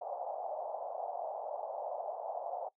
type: band-pass noise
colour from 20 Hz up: pink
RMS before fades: -40 dBFS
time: 0.01-2.69 s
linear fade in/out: 10 ms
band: 600 to 790 Hz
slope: 48 dB/octave
effects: noise-tail reverb RT60 0.1 s tail -19 dB re dry